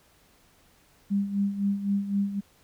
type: tone with tremolo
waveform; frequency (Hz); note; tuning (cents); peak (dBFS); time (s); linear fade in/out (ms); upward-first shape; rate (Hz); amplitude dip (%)
sine; 200; G3; +35; -21; 1.1-2.41; 20; sine; 3.9; 70
effects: pink hiss -61 dBFS RMS until 2.63 s

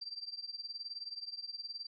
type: tone with tremolo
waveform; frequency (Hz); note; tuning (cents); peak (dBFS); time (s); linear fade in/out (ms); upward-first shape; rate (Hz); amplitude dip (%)
sine; 4699; D8; 0; -37; 0.01-1.87; 10; triangle; 19; 95
effects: none

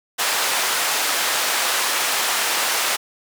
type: band-pass noise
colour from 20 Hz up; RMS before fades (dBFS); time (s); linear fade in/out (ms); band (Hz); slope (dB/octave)
pink; -21; 0.18-2.97; 20; 820 to 14000; 12
effects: none

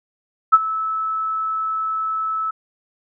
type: tone with ADSR envelope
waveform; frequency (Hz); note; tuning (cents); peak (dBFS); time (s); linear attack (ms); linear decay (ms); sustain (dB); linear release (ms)
sine; 1305; E6; -18; -4; 0.52-2.51; 19; 37; -16; 9
effects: none

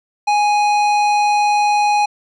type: tone with tanh clipping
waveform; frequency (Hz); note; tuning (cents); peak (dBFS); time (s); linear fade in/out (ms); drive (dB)
sine; 830.6; G#5; 0; -14; 0.27-2.06; 10; 15
effects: resampled to 24000 Hz

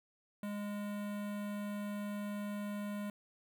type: tone with notch filter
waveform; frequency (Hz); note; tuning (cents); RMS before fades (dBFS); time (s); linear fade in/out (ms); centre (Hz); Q
square; 205.6; G#3; -17; -40; 0.43-3.1; 2; 5300; 0.82
effects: 13-bit

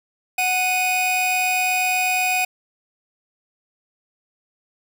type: tone pair together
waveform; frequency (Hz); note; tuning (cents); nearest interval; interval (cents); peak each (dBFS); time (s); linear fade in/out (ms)
45% pulse; 739 / 2486; F#5 / D#7; -2 / -2; octave + major sixth; 2100; -22 / -20; 0.38-2.45; 5
effects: none

